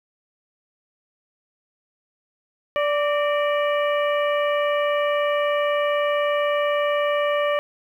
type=harmonic tone with a mistuned harmonic; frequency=584 Hz; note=D5; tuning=10 cents flat; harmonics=1 / 2 / 3 / 4 / 5; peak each=-20 / -26 / -30 / -32 / -34 dBFS; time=2.76-7.59 s; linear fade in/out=0 ms; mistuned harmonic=3; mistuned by=+70 cents; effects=9-bit